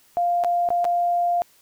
sine tone with dropouts, 698.5 Hz, F5, in tune, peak -18 dBFS, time 0.17-1.42 s, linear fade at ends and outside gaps 0 ms, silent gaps 0.438-0.446 / 0.689-0.704 / 0.844-0.851 s, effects white hiss -57 dBFS RMS until 1.61 s

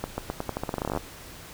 accelerating click train, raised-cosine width 1 ms, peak -14 dBFS, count 19, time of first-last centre 0.04-0.974 s, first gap 140 ms, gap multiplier 0.86, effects pink hiss -44 dBFS RMS until 1.53 s

